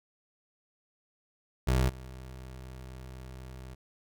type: tone with level steps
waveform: 25% pulse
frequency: 64.1 Hz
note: C2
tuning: 35 cents flat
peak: -20 / -39 dBFS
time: 1.67-3.75 s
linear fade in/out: 10 ms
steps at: 1.88 s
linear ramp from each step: 20 ms
effects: none